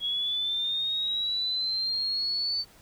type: linear sweep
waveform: sine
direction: up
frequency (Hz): 3317 to 4540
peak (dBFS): -26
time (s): 0-2.65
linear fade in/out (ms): 50
effects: pink hiss -56 dBFS RMS until 2.81 s